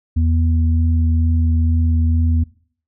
sine tone pair together, 81.5 / 242.3 Hz, E2 / B3, -19 / -33 cents, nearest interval octave + perfect fifth, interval 1886 cents, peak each -13 / -23 dBFS, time 0.16-2.44 s, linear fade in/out 10 ms, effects noise-tail reverb RT60 0.5 s tail -21 dB re dry

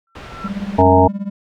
sine tone with exponential growth, 1348 Hz, E6, 38 cents sharp, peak -24 dBFS, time 0.07-0.48 s, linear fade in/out 2 ms, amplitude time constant 87 ms
pink low-pass noise, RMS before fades -35 dBFS, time 0.15-0.82 s, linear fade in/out 5 ms, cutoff 3100 Hz, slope 12 dB/octave
triangle tone with tremolo, 199.6 Hz, G3, 32 cents sharp, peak -16 dBFS, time 0.44-1.3 s, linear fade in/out 5 ms, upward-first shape triangle, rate 17 Hz, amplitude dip 95%
harmonic tone, 92.5 Hz, F#2, in tune, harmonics 1 / 3 / 5 / 7 / 9 / 10, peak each -15 / -15 / -15 / -15 / -15 / -15 dBFS, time 0.78-1.08 s, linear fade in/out 10 ms
effects none

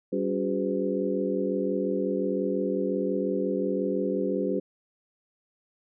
sine tone cluster, 193.7 / 282.4 / 363.8 / 409.5 / 506 Hz, G3 / C#4 / F#4 / G#4 / B4, -20 / +32 / -29 / -24 / +42 cents, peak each -31 dBFS, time 0.12-4.6 s, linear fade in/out 10 ms, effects none

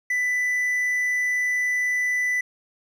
triangle tone, 1989 Hz, B6, 12 cents sharp, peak -19 dBFS, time 0.1-2.41 s, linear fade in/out 5 ms, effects none

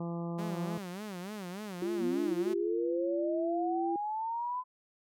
harmonic tone, 170 Hz, F3, 46 cents flat, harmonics 1 / 2 / 3 / 4 / 5 / 6 / 7, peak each -35 / -41 / -45 / -47 / -49 / -51 / -52 dBFS, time 0-0.78 s, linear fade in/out 5 ms
sawtooth tone with vibrato, 194.2 Hz, G3, 16 cents flat, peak -35 dBFS, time 0.38-2.54 s, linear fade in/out 10 ms, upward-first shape sine, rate 3.4 Hz, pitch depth 180 cents each way
sine tone with pitch glide, 346.6 to 337.7 Hz, F4 to E4, -13 to +42 cents, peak -31 dBFS, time 1.82-3.96 s, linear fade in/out 2 ms, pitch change -45 cents, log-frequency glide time 2.67-3.43 s
sine linear sweep, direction up, 221 to 1016 Hz, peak -32 dBFS, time 1.98-4.64 s, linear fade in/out 50 ms
effects none

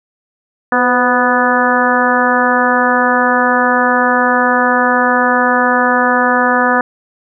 harmonic tone with a mistuned harmonic, 246.9 Hz, B3, in tune, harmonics 1 / 2 / 3 / 4 / 5 / 6 / 7, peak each -17 / -17 / -17 / -17 / -17 / -17 / -17 dBFS, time 0.72-6.81 s, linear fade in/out 2 ms, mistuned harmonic 2, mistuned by +40 cents, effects none

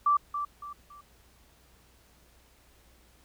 sine tone with echo, 1167 Hz, D6, 11 cents flat, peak -20 dBFS, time 0.06-0.17 s, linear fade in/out 5 ms, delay 280 ms, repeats 3, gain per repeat -9 dB, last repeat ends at 1.01 s, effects added 60 Hz sine -62 dBFS peak until 3.24 s + pink hiss -62 dBFS RMS until 3.24 s

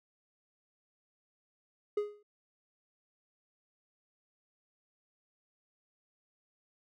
triangle tone with exponential decay, 415.3 Hz, G#4, in tune, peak -24 dBFS, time 1.97-2.23 s, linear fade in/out 5 ms, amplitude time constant 56 ms, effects none

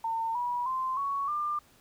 sine tone with pitch steps, 906 / 971 / 1040.7 / 1115.4 / 1195.5 Hz, A#5 / B5 / C6 / C#6 / D6, -50 / -30 / -10 / +10 / +30 cents, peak -28 dBFS, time 0.04-1.59 s, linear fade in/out 5 ms, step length 310 ms, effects pink hiss -61 dBFS RMS until 1.8 s

